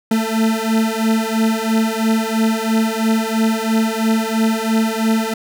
40% pulse beating tone pair, 220.9 / 223.9 Hz, A3 / A3, +7 / +30 cents, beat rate 3 Hz, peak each -17 / -17 dBFS, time 0.11-5.34 s, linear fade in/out 5 ms, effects none

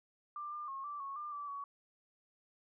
sine tone with pitch steps, 1186 / 1198 / 1084 / 1168 / 1102 / 1196 / 1160 / 1125 Hz, D6 / D6 / C#6 / D6 / C#6 / D6 / D6 / C#6, +17 / +34 / -39 / -10 / -11 / +31 / -22 / +25 cents, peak -40 dBFS, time 0.36-1.64 s, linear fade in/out 2 ms, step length 160 ms, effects none

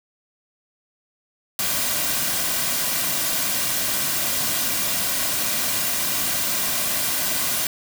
white noise with comb filter, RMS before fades -23 dBFS, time 1.59-7.67 s, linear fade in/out 2 ms, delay 2.3 ms, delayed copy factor -0.5, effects none

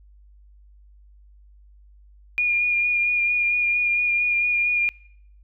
sine tone with vibrato, 2426 Hz, D#7, 44 cents flat, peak -18 dBFS, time 2.38-4.89 s, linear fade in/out 0 ms, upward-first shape sine, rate 4.4 Hz, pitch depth 19 cents each way, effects noise-tail reverb RT60 0.7 s tail -24 dB re dry + added 50 Hz sine -48 dBFS peak until 5.43 s

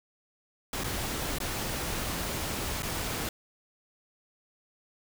pink noise with dropouts, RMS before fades -33 dBFS, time 0.73-3.29 s, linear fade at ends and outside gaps 2 ms, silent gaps 0.837-0.842 / 1.385-1.402 / 2.823-2.83 s, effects none

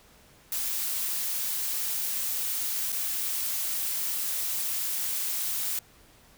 blue noise with dropouts, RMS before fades -30 dBFS, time 0.52-5.79 s, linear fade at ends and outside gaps 2 ms, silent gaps 2.921-2.926 s, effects pink hiss -57 dBFS RMS until 6.37 s

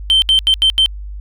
sine tone bursts at uneven times, 3112 Hz, G7, 13 cents flat, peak -6 dBFS, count 5, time 0.1-0.22 / 0.29-0.39 / 0.47-0.54 / 0.62-0.7 / 0.78-0.86 s, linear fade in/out 0 ms, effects tanh soft clip ceiling -6 dBFS + added 50 Hz sine -25 dBFS peak until 1.2 s

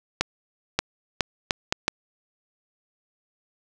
accelerating click train, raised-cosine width 0.2 ms, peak -3 dBFS, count 6, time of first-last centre 0.21-1.881 s, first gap 580 ms, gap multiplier 0.72, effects none

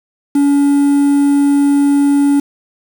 triangle tone with quantisation, 283.5 Hz, C#4, 39 cents sharp, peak -6 dBFS, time 0.35-2.4 s, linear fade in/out 5 ms, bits 5, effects none

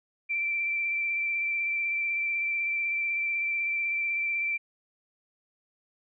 sine tone with vibrato, 2344 Hz, D7, 4 cents flat, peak -26 dBFS, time 0.29-4.58 s, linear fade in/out 20 ms, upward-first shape sine, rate 16 Hz, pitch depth 16 cents each way, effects none

